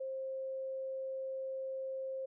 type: tone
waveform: sine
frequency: 530 Hz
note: C5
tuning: 22 cents sharp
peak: -37 dBFS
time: 0-2.26 s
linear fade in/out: 10 ms
effects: none